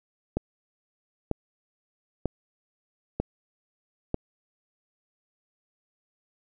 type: click train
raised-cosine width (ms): 2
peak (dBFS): -12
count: 5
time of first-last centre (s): 0.37-4.144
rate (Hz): 1.06
effects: none